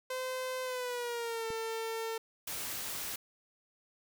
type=tone with pitch glide; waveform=sawtooth; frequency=514 to 450.1 Hz; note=C5 to A4; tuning=-31 to +39 cents; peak=-31 dBFS; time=0.1-2.18 s; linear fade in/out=5 ms; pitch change=-230 cents; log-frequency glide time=0.63-1.46 s
type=click; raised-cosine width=3 ms; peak=-33 dBFS; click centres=1.504 s
type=noise; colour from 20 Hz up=white; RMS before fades=-39 dBFS; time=2.47-3.16 s; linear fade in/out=5 ms
effects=none